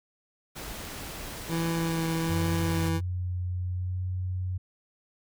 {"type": "noise", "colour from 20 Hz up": "pink", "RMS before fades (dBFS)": -39, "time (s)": [0.55, 2.9], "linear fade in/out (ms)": 20}
{"type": "tone with vibrato", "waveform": "25% pulse", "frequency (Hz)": 164.81, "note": "E3", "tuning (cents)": 0, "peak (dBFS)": -23, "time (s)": [1.48, 3.01], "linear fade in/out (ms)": 50, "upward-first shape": "sine", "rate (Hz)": 1.2, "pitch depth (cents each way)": 13}
{"type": "tone with pitch glide", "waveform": "sine", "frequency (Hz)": [90.2, 91.83], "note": ["F#2", "F#2"], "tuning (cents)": [-44, -13], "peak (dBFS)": -28, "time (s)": [2.29, 4.58], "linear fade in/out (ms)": 10, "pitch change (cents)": 31, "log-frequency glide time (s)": [3.64, 4.02]}
{"effects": []}